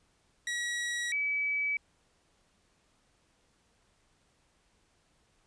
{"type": "tone pair in turn", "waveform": ["sawtooth", "sine"], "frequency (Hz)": [1917, 2290], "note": ["A#6", "D7"], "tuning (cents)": [48, -44], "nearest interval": "minor third", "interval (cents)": 308, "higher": "second", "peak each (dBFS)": -28, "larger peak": "neither", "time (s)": [[0.47, 1.12], [1.12, 1.77]], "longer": "neither", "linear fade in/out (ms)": 2, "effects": ["pink hiss -70 dBFS RMS until 5.46 s", "resampled to 22050 Hz"]}